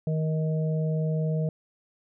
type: harmonic tone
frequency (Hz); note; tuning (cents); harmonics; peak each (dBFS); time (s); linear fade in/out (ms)
157.3; D#3; +19; 1 / 3 / 4; -24 / -34 / -36; 0.07-1.49; 2
effects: none